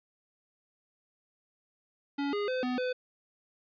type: tone with pitch steps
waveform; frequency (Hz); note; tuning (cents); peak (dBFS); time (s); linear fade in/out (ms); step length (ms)
square; 282.7 / 410.9 / 511 / 250.6 / 504; C#4 / G#4 / C5 / B3 / B4; +34 / -18 / -41 / +25 / +35; -30; 2.18-2.93; 10; 150
effects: resampled to 11025 Hz